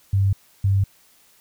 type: tone pair in turn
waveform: sine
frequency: 98 / 98 Hz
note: G2 / G2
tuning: 0 / 0 cents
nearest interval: unison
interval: 0 cents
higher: neither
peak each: -15 dBFS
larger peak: neither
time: 0.13-0.33 / 0.64-0.84 s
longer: neither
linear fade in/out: 5 ms
effects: white hiss -56 dBFS RMS until 1.4 s